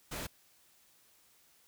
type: noise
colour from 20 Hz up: pink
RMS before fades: -40 dBFS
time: 0.11-0.27 s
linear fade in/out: 10 ms
effects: white hiss -66 dBFS RMS until 1.67 s